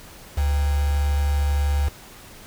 sine tone with quantisation, 71.9 Hz, D2, 36 cents flat, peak -18 dBFS, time 0.37-1.89 s, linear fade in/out 10 ms, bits 5, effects pink hiss -44 dBFS RMS until 2.46 s

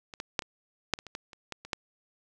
clicks, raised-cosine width 0.2 ms, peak -25 / -18 / -9 / -25 / -7 / -26 / -27 / -19 / -30 / -19 / -26 / -12 dBFS, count 12, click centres 0.138 / 0.201 / 0.392 / 0.422 / 0.937 / 0.989 / 1.067 / 1.151 / 1.332 / 1.523 / 1.65 / 1.732 s, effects none

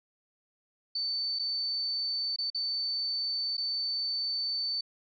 sine tone with dropouts, 4532 Hz, C#8, 37 cents sharp, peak -29 dBFS, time 0.95-4.81 s, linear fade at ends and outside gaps 5 ms, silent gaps 1.389-1.394 / 2.362-2.385 / 2.502-2.546 / 3.57-3.578 s, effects none

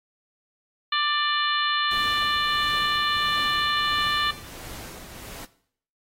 harmonic tone, 591 Hz, D5, 11 cents sharp, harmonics 2 / 3 / 4 / 5 / 6 / 7, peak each -25 / -28 / -33 / -28 / -28 / -31 dBFS, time 0.92-4.31 s, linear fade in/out 5 ms
pink noise with tremolo, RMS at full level -39 dBFS, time 1.91-5.45 s, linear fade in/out 2 ms, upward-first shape triangle, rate 1.5 Hz, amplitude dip 45%
effects noise-tail reverb RT60 0.6 s tail -17 dB re dry + AAC 48 kbps

